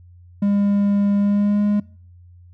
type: tone with pitch glide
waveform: triangle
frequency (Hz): 202 to 206.4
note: G#3 to G#3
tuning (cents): -48 to -10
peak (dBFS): -13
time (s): 0.42-1.8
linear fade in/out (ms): 5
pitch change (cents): +38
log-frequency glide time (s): 1.17-1.62
effects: noise-tail reverb RT60 0.5 s tail -23 dB re dry + added 88 Hz sine -43 dBFS peak until 2.53 s